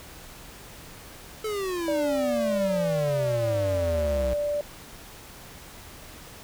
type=exponential sweep; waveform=square; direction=down; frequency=440 to 61.74 Hz; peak=-28 dBFS; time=1.44-4.34 s; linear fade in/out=5 ms
type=tone; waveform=sine; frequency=586 Hz; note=D5; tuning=4 cents flat; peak=-24 dBFS; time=1.88-4.61 s; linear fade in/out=2 ms
effects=pink hiss -45 dBFS RMS until 6.43 s